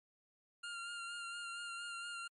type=tone with vibrato; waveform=25% pulse; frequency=1396.9 Hz; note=F6; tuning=in tune; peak=-39 dBFS; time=0.63-2.28 s; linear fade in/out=10 ms; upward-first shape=sine; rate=4.3 Hz; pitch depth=24 cents each way; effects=MP3 48 kbps